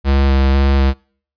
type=tone with vibrato; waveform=square; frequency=68 Hz; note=C#2; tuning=33 cents flat; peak=-11 dBFS; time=0.04-0.94 s; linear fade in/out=50 ms; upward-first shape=square; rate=2 Hz; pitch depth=15 cents each way; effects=noise-tail reverb RT60 0.5 s tail -26 dB re dry + resampled to 11025 Hz